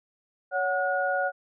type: tone cluster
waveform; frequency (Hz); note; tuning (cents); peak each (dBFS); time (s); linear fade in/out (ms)
sine; 560 / 739 / 1446; C#5 / F#5 / F#6; +18 / -2 / -40; -28; 0.51-1.32; 50
effects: none